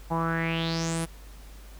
sawtooth tone with low-pass filter sweep, 164.81 Hz, E3, in tune, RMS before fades -28 dBFS, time 0.1-1.06 s, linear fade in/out 20 ms, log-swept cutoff 850 to 11000 Hz, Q 5.8, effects added 50 Hz sine -43 dBFS peak until 1.79 s + pink hiss -53 dBFS RMS until 1.79 s

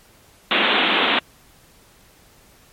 white band-pass noise, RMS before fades -18 dBFS, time 0.51-1.19 s, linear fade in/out 2 ms, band 190 to 3700 Hz, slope 96 dB/octave, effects pink hiss -52 dBFS RMS until 2.72 s + MP3 64 kbps

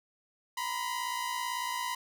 sawtooth tone pair together, 955 / 1013 Hz, A#5 / B5, +42 / +44 cents, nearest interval minor second, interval 102 cents, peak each -32 / -31 dBFS, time 0.57-1.95 s, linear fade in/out 5 ms, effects none

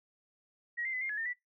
sine tone with pitch steps, 1902 / 2087 / 2015 / 2118 / 1697 / 1814 / 1962 Hz, A#6 / C7 / B6 / C7 / G#6 / A#6 / B6, +34 / -5 / +34 / +21 / +37 / -48 / -12 cents, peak -33 dBFS, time 0.77-1.337 s, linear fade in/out 20 ms, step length 81 ms, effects noise-tail reverb RT60 0.2 s tail -22 dB re dry

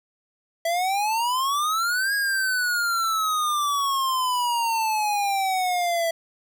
square exponential two-way sweep, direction up then down, 659.3 to 1654 to 659.3 Hz, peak -22 dBFS, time 0.65-6.11 s, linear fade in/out 5 ms, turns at 2.14 s, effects 10-bit

